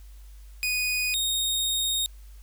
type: tone pair in turn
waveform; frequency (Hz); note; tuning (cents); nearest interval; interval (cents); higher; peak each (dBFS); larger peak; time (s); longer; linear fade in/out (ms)
sawtooth; 2480 / 3716; D#7 / A#7; -6 / -6; perfect fifth; 700; second; -21; neither; 0.63-1.14 / 1.14-2.06; second; 0
effects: added 50 Hz sine -43 dBFS peak until 2.42 s + white hiss -60 dBFS RMS until 2.42 s